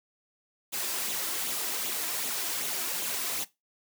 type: noise with flanger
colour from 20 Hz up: white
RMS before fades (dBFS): -32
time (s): 0.72-3.45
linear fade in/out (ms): 20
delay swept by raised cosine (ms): 0.28 to 3.08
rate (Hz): 2.6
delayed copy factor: +0.5
effects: noise-tail reverb RT60 0.2 s tail -18 dB re dry + high-pass 200 Hz 12 dB/octave